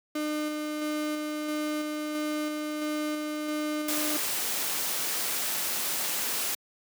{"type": "tone with tremolo", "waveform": "35% pulse", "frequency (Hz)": 302.6, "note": "D#4", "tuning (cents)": -48, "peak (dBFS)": -26, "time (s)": [0.15, 4.17], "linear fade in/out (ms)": 5, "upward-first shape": "square", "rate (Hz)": 1.5, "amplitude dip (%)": 25}
{"type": "noise", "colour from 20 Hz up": "white", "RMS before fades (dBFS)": -30, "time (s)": [3.88, 6.55], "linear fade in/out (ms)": 5}
{"effects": ["high-pass 200 Hz 12 dB/octave"]}